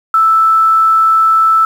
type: tone with quantisation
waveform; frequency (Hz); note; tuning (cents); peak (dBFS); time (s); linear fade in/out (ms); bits
sine; 1318.5; E6; 0; -6; 0.14-1.65; 2; 6
effects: none